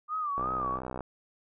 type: tone with vibrato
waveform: sine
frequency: 1193 Hz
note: D6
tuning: 27 cents sharp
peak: -29 dBFS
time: 0.08-0.8 s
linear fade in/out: 50 ms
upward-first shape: sine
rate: 2.8 Hz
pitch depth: 110 cents each way
type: click train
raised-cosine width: 1 ms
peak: -22 dBFS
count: 41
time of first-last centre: 0.38-1.007 s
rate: 63.8 Hz
effects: none